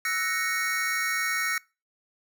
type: chord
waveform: square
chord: F# dominant seventh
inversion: third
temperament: equal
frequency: 1318.5 / 1480 / 1864.7 / 2217 Hz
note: E6 / F#6 / A#6 / C#7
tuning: 0 / 0 / 0 / 0 cents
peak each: -34 / -35 / -30 / -31 dBFS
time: 0.05-1.58 s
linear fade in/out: 2 ms
effects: noise-tail reverb RT60 0.3 s tail -24 dB re dry

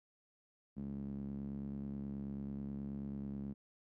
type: tone with band-pass filter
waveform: sawtooth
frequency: 69.3 Hz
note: C#2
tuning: in tune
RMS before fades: -43 dBFS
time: 0.76-3.54 s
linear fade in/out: 20 ms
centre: 210 Hz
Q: 3.6
effects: none

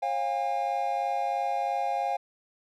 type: tone cluster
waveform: triangle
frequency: 542 / 706 / 809 Hz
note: C#5 / F5 / G#5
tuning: -39 / +19 / -46 cents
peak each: -33 / -28 / -27 dBFS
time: 0.02-2.17 s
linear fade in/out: 10 ms
effects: none

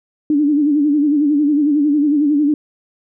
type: tone with vibrato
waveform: sine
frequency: 293.7 Hz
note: D4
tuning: in tune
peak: -11 dBFS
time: 0.3-2.54 s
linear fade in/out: 2 ms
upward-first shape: sine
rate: 11 Hz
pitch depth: 80 cents each way
effects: none

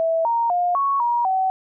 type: tone with pitch steps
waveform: sine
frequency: 655 / 931 / 709 / 1109 / 952 / 758 Hz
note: E5 / A#5 / F5 / C#6 / A#5 / F#5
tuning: -11 / -2 / +26 / 0 / +36 / +42 cents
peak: -17 dBFS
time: 0-1.5 s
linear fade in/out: 0 ms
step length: 250 ms
effects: none

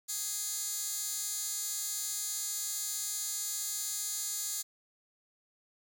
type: tone with high-pass filter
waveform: 15% pulse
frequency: 415.3 Hz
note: G#4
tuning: in tune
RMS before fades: -36 dBFS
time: 0.08-4.63 s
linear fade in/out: 20 ms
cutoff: 6800 Hz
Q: 1.5
effects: none

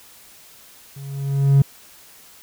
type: tone with level ramp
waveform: triangle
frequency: 138.59 Hz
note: C#3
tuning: in tune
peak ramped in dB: -32 to -5 dBFS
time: 0.96-1.62 s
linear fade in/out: 5 ms
effects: tanh soft clip ceiling -4 dBFS + white hiss -47 dBFS RMS until 2.42 s

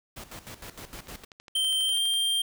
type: noise with tremolo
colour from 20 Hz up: pink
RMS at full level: -41 dBFS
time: 0.16-1.25 s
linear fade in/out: 10 ms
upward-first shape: square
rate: 6.5 Hz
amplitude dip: 75%
type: click train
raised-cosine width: 0.2 ms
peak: -29 dBFS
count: 15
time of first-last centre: 0.99-2.138 s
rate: 12.2 Hz
type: tone with pitch glide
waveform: square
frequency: 3125 to 3180 Hz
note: G7 to G7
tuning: -6 to +24 cents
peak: -24 dBFS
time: 1.55-2.42 s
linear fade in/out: 5 ms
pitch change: +30 cents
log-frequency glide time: 1.82-2.02 s
effects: none

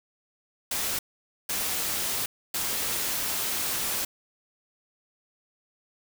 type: noise bursts at uneven times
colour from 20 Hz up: white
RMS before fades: -29 dBFS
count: 3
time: 0.71-0.99 / 1.49-2.26 / 2.54-4.05 s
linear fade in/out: 5 ms
effects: none

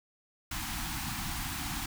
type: band-stop noise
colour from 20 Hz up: pink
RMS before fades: -36 dBFS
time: 0.51-1.86 s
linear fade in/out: 5 ms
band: 330 to 710 Hz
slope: 96 dB/octave
effects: none

